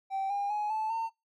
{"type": "tone with pitch steps", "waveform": "triangle", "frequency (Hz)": [776, 806.6, 838.4, 871.5, 905.9], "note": ["G5", "G5", "G#5", "A5", "A#5"], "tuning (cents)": [-18, 49, 16, -17, -50], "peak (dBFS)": -26, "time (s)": [0.1, 1.1], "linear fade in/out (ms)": 50, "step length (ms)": 200, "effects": ["noise-tail reverb RT60 0.2 s tail -21 dB re dry", "tanh soft clip ceiling -25 dBFS"]}